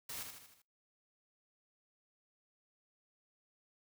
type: noise with echo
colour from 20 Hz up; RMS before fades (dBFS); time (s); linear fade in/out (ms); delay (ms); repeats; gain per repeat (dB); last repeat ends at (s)
white; -44; 0.09-0.23; 5; 78; 5; -5; 0.62
effects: noise-tail reverb RT60 0.3 s tail -26 dB re dry